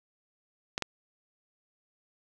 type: clicks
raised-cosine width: 0.2 ms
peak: -13 dBFS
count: 2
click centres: 0.779 / 0.823 s
effects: none